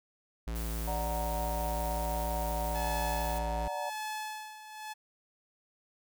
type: tone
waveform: square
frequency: 56.6 Hz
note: A1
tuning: 50 cents sharp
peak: -34 dBFS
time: 0.47-3.68 s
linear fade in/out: 5 ms
type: noise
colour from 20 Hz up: blue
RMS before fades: -44 dBFS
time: 0.55-3.39 s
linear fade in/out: 10 ms
type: chord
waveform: sine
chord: D augmented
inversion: none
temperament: equal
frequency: 587.3 / 740 / 932.3 Hz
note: D5 / F#5 / A#5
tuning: 0 / 0 / 0 cents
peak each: -38 dBFS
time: 0.87-3.9 s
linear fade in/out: 10 ms
type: tone with tremolo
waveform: sawtooth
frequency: 860 Hz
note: A5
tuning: 40 cents flat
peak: -31 dBFS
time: 2.74-4.94 s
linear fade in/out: 20 ms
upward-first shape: sine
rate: 0.93 Hz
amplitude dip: 75%
effects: none